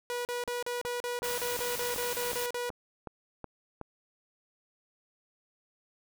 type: tone bursts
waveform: sawtooth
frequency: 485.9 Hz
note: B4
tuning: 28 cents flat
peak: -28 dBFS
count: 14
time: 0.1-2.694 s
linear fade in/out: 0 ms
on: 150 ms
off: 38 ms
type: click train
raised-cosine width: 1 ms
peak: -25 dBFS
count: 10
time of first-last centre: 0.48-3.813 s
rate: 2.7 Hz
type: noise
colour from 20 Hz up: white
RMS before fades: -37 dBFS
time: 1.24-2.46 s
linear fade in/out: 0 ms
effects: none